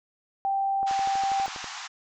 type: tone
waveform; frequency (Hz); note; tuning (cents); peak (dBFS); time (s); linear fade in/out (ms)
sine; 784; G5; 0; -23; 0.45-1.46; 0
type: click train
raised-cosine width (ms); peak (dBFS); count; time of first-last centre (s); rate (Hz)
1; -26; 11; 0.83-1.643; 12.3
type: band-pass noise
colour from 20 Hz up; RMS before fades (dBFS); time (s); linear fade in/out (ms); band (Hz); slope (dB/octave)
pink; -38; 0.86-1.88; 20; 740 to 7300; 96
effects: none